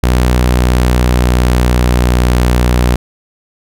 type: tone with pitch glide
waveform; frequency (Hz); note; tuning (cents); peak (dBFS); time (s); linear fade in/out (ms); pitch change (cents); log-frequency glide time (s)
sawtooth; 61.74 to 61.03; B1 to B1; 0 to -20; -4; 0.03-2.96; 5; -20; 0.23-2.34
effects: none